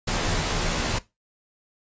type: noise with comb filter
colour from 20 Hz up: pink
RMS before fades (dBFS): -25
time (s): 0.07-0.99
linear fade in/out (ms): 10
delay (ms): 15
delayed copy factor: -0.9
effects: noise-tail reverb RT60 0.2 s tail -17 dB re dry + resampled to 16000 Hz